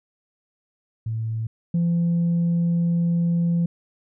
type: tone pair in turn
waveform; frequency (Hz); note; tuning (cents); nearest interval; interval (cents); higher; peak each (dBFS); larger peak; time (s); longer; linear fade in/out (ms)
sine; 112 / 170.55; A2 / F3; +31 / -41; perfect fifth; 728; second; -23 / -16; second; 1.06-1.47 / 1.74-3.66; second; 5
effects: tanh soft clip ceiling -16 dBFS